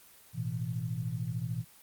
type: chord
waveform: sine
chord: A suspended second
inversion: none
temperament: equal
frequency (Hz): 110 / 123.47 / 164.81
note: A2 / B2 / E3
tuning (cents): 0 / 0 / 0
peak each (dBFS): -37 / -35 / -37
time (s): 0.33-1.65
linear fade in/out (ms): 50
effects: white hiss -57 dBFS RMS until 1.82 s + Opus 24 kbps